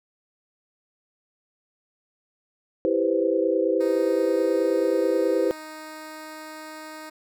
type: chord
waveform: sine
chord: C major seventh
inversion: first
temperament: equal with one note detuned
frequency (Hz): 329.6 / 394 / 493.9 / 523.3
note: E4 / G4 / B4 / C5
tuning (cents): 0 / +9 / 0 / 0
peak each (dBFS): -25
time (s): 2.85-5.51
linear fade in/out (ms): 0
type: tone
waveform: 10% pulse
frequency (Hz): 311.1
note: D#4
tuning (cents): 0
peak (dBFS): -29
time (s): 3.8-7.1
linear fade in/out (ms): 10
effects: none